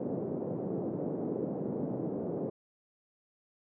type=band-pass noise; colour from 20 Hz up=white; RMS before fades=-35 dBFS; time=0-2.5 s; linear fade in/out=5 ms; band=140 to 490 Hz; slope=24 dB/octave; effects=none